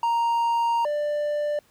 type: tone pair in turn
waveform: triangle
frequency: 932.3 / 591.4 Hz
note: A#5 / D5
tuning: 0 / +12 cents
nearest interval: minor sixth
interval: 788 cents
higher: first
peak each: -18 / -21 dBFS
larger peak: first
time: 0.03-0.85 / 0.85-1.59 s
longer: first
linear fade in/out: 2 ms
effects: pink hiss -61 dBFS RMS until 1.7 s + high-pass 60 Hz 12 dB/octave